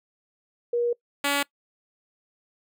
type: tone pair in turn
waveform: sine / 5% pulse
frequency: 477.1 / 283.7 Hz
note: A#4 / C#4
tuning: +40 / +40 cents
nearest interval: major sixth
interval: 900 cents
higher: first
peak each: -21 / -11 dBFS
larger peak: second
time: 0.73-0.93 / 1.24-1.43 s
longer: first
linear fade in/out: 5 ms
effects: noise-tail reverb RT60 0.1 s tail -23 dB re dry